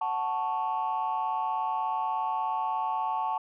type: chord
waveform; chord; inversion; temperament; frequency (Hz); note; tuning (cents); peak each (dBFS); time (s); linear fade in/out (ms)
sine; F# minor; none; equal with one note detuned; 743.4 / 880 / 1108.7; F#5 / A5 / C#6; +8 / 0 / 0; -32 / -28 / -32; 0.01-3.38; 5
effects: tanh soft clip ceiling -21 dBFS

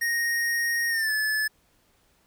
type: tone with pitch glide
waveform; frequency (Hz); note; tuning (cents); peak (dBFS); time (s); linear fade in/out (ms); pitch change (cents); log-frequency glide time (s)
square; 1864.7 to 1729.8; A#6 to A6; 0 to -30; -24; 0.01-1.48; 10; -130; 0.89-1.12
effects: pink hiss -65 dBFS RMS until 2.26 s

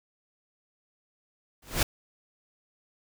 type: noise with exponential growth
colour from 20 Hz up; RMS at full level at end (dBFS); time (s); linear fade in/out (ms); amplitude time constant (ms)
pink; -19; 1.62-1.83; 5; 44
effects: none

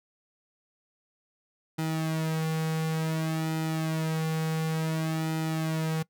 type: tone with flanger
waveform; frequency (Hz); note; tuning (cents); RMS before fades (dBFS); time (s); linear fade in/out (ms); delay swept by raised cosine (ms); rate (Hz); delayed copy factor
sawtooth; 159.5; D#3; +43; -29; 1.78-6.03; 10; 1.8 to 3.3; 0.56; -0.7
effects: noise-tail reverb RT60 0.1 s tail -22 dB re dry

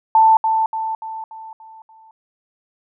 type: tone with echo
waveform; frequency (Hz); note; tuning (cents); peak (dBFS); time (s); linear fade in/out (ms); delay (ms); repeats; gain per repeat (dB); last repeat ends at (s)
sine; 886; A5; +12; -8; 0.15-0.37; 2; 290; 6; -6; 2.11
effects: none

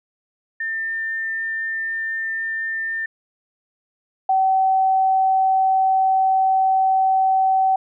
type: tone pair in turn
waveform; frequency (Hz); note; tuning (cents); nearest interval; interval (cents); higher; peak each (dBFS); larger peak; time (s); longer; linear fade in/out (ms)
sine; 1799 / 763.4; A6 / G5; +38 / -46; octave + minor third; 1484; first; -22 / -14; second; 0.6-3.06 / 4.29-7.76; second; 5
effects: none

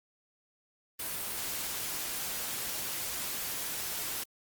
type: noise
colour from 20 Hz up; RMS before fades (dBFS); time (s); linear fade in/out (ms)
white; -36; 0.99-4.24; 10
effects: Opus 32 kbps

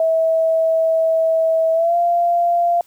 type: tone with pitch glide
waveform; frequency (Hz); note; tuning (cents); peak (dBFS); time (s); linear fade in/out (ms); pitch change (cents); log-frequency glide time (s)
sine; 649 to 691.6; E5 to F5; -27 to -17; -13; 0-2.81; 2; +110; 1.73-1.96
effects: white hiss -55 dBFS RMS until 2.86 s

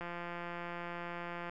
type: click train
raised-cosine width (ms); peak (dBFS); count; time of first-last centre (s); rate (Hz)
0.5; -27; 258; 0.01-1.496; 173
effects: none

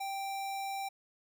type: tone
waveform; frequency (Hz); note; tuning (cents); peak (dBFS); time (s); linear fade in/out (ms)
square; 784; G5; 0; -36; 0-0.89; 10
effects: none

